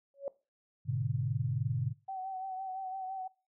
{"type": "tone with exponential growth", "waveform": "sine", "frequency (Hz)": 557, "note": "C#5", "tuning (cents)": 8, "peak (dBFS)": -29, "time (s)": [0.14, 0.28], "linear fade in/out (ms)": 1, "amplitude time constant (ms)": 30}
{"type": "chord", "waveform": "sine", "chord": "G# diminished", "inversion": "none", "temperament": "equal", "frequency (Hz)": [103.83, 123.47, 146.83], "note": ["G#2", "B2", "D3"], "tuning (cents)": [0, 0, 0], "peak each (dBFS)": [-36, -33, -35], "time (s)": [0.85, 1.94], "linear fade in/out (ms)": 50}
{"type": "tone with vibrato", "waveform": "sine", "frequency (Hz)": 759, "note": "F#5", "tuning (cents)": 44, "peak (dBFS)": -36, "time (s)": [2.08, 3.28], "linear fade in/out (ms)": 10, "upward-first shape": "sine", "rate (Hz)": 5.9, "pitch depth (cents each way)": 35}
{"effects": ["noise-tail reverb RT60 0.3 s tail -20 dB re dry"]}